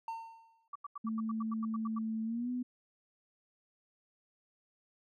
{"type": "tone with exponential decay", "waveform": "triangle", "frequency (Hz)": 908, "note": "A#5", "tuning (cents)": -46, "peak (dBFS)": -33, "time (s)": [0.08, 0.68], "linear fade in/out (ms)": 2, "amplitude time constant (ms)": 130}
{"type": "tone bursts", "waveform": "sine", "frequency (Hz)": 1152, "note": "D6", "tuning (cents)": -34, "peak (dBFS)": -39, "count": 12, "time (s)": [0.73, 1.987], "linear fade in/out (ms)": 5, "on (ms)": 25, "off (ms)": 87}
{"type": "tone with pitch glide", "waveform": "sine", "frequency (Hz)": [221.4, 248.5], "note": ["A3", "B3"], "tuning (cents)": [11, 11], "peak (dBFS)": -33, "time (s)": [1.04, 2.63], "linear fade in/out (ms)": 10, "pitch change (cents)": 200, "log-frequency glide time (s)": [2.24, 2.5]}
{"effects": []}